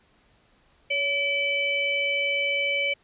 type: tone cluster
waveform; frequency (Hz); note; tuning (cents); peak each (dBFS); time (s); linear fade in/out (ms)
sine; 563 / 2312 / 3014; C#5 / D7 / F#7; +27 / -28 / +31; -30 / -24 / -30; 0.9-2.94; 10
effects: pink hiss -62 dBFS RMS until 3.03 s + resampled to 8000 Hz